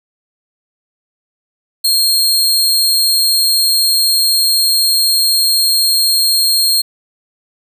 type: tone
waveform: sawtooth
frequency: 4232 Hz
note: C8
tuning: 19 cents sharp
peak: -7 dBFS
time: 1.84-6.82 s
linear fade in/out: 10 ms
effects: none